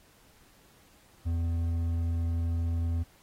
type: tone with hard clipping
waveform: triangle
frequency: 83.9 Hz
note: E2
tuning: 31 cents sharp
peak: -28 dBFS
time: 1.25-3.04 s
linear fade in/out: 20 ms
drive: 9 dB
effects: pink hiss -61 dBFS RMS until 3.22 s + AAC 48 kbps